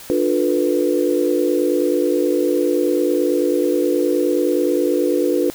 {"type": "chord", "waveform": "sine", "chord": "B half-diminished seventh", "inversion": "first", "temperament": "just", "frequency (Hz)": [296.3, 355.6, 444.5, 493.9], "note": ["D4", "F4", "A4", "B4"], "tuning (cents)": [15, 31, 18, 0], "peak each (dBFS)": [-20, -19, -23, -20], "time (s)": [0.1, 5.5], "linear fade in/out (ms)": 0, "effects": ["white hiss -38 dBFS RMS until 5.54 s"]}